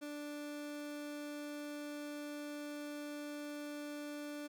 30% pulse tone, 293.7 Hz, D4, in tune, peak -40 dBFS, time 0.01-4.48 s, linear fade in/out 20 ms, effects none

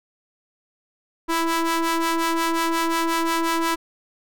sawtooth ring-modulated tone, 329.6 Hz, E4, in tune, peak -13 dBFS, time 1.28-3.76 s, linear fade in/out 20 ms, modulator 662 Hz, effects none

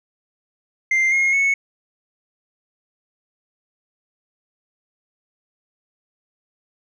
sine tone with pitch steps, 2093 / 2148 / 2205 Hz, C7 / C7 / C#7, 0 / +45 / -10 cents, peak -12 dBFS, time 0.91-1.54 s, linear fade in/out 5 ms, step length 210 ms, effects tanh soft clip ceiling -14 dBFS

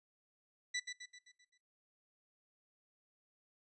20% pulse tone with echo, 1975.5 Hz, B6, in tune, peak -30 dBFS, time 0.74-0.8 s, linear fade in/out 10 ms, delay 130 ms, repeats 6, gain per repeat -6 dB, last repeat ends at 1.58 s, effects noise-tail reverb RT60 0.4 s tail -23 dB re dry + resampled to 22050 Hz

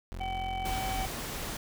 30% pulse tone, 44 Hz, F1, 14 cents sharp, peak -34 dBFS, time 0.12-1.07 s, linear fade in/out 0 ms
harmonic tone, 762 Hz, G5, 49 cents flat, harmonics 1 / 3 / 4, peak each -33 / -43 / -45 dBFS, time 0.2-1.06 s, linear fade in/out 10 ms
pink noise, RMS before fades -37 dBFS, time 0.65-1.57 s, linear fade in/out 5 ms
effects none

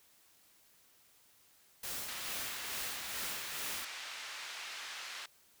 white noise with tremolo, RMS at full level -40 dBFS, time 1.83-3.85 s, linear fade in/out 5 ms, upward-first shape sine, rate 2.3 Hz, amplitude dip 50%
pink band-pass noise, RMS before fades -45 dBFS, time 2.08-5.26 s, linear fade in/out 5 ms, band 1500 to 5200 Hz, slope 12 dB/octave
effects white hiss -66 dBFS RMS until 5.6 s

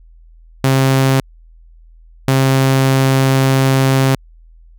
sawtooth tone bursts at uneven times, 133.7 Hz, C3, 38 cents sharp, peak -6 dBFS, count 2, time 0.64-1.2 / 2.28-4.15 s, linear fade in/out 2 ms, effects added 41 Hz sine -40 dBFS peak until 4.78 s

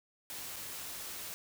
white noise with dropouts, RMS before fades -43 dBFS, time 0.3-1.34 s, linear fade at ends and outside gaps 0 ms, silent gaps 0.56-0.564 s, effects none

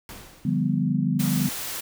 pink noise with exponential decay, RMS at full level -38 dBFS, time 0.09-0.97 s, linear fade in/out 1 ms, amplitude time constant 190 ms
sine chord, G dominant seventh, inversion second, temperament equal with one note detuned, 146.83 / 174.61 / 198.5 / 246.9 Hz, D3 / F3 / G3 / B3, 0 / 0 / +22 / 0 cents, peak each -26 dBFS, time 0.45-1.49 s, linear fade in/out 5 ms
white noise, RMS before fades -32 dBFS, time 1.19-1.81 s, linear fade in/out 10 ms
effects none

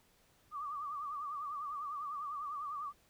sine tone with vibrato, 1174.7 Hz, D6, in tune, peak -38 dBFS, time 0.51-2.93 s, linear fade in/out 50 ms, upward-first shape triangle, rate 10 Hz, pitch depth 110 cents each way, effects pink hiss -69 dBFS RMS until 3.09 s

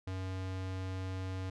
square tone, 93.9 Hz, F#2, 26 cents sharp, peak -37 dBFS, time 0.07-1.5 s, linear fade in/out 5 ms, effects low-pass 6000 Hz 12 dB/octave

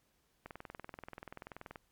click train, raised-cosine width 0.5 ms, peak -30 dBFS, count 28, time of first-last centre 0.46-1.758 s, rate 20.8 Hz, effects pink hiss -75 dBFS RMS until 1.91 s + MP3 96 kbps

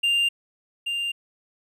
triangle tone pair in turn, 2794 / 2794 Hz, F7 / F7, 0 / 0 cents, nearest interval unison, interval 0 cents, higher neither, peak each -17 / -23 dBFS, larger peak first, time 0.03-0.29 / 0.86-1.12 s, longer neither, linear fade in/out 10 ms, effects resampled to 32000 Hz

